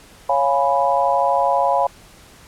sine chord, C# dominant seventh, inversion none, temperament equal, 554.4 / 698.5 / 830.6 / 987.8 Hz, C#5 / E#5 / G#5 / B5, 0 / 0 / 0 / 0 cents, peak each -20 dBFS, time 0.29-1.87 s, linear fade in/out 5 ms, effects pink hiss -46 dBFS RMS until 2.47 s + low-pass 12000 Hz 12 dB/octave

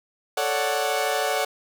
sawtooth chord, D major seventh, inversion second, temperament equal, 440 / 554.4 / 587.3 / 740 Hz, A4 / C#5 / D5 / F#5, 0 / 0 / 0 / 0 cents, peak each -25 / -25 / -25 / -22 dBFS, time 0.37-1.45 s, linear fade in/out 5 ms, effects none

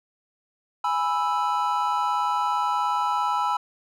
triangle chord, E major, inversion first, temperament equal, 830.6 / 987.8 / 1318.5 Hz, G#5 / B5 / E6, 0 / 0 / 0 cents, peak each -25 / -23 / -25 dBFS, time 0.84-3.57 s, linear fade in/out 5 ms, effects none

